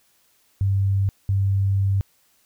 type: tone pair in turn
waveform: sine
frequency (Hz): 98 / 98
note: G2 / G2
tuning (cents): 0 / 0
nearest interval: unison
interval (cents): 0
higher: neither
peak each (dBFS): -17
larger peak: neither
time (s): 0.61-1.09 / 1.29-2.01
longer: second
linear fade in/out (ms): 0
effects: white hiss -62 dBFS RMS until 2.45 s